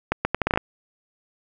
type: accelerating click train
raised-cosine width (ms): 0.5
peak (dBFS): -5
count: 9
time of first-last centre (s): 0.12-0.575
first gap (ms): 130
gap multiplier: 0.74
effects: none